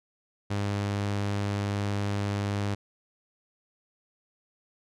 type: tone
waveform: sawtooth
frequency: 101.3 Hz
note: G#2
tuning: 43 cents flat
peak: -23 dBFS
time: 0.5-2.75 s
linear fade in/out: 10 ms
effects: low-pass 7000 Hz 12 dB/octave